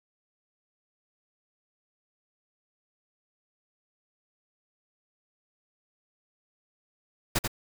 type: noise with echo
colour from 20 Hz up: pink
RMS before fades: -25 dBFS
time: 7.35-7.39 s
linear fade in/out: 10 ms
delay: 88 ms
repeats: 1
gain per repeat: -4 dB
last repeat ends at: 7.478 s
effects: none